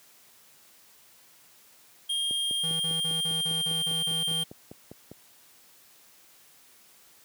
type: tone with pitch glide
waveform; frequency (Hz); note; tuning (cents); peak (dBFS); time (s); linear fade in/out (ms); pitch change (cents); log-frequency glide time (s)
square; 3223 to 3177; G7 to G7; +47 to +23; -27; 2.09-4.44; 10; -24; 2.28-3.87
type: click train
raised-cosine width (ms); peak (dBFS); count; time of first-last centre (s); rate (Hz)
2; -28; 15; 2.31-5.116; 4.99
type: tone bursts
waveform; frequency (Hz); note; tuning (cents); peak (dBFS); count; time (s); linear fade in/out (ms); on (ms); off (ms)
square; 162.9; E3; -20; -36; 9; 2.63-4.44; 10; 170; 35
effects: white hiss -57 dBFS RMS until 7.24 s + high-pass 100 Hz 12 dB/octave